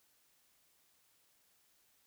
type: silence
effects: white hiss -72 dBFS RMS until 2.06 s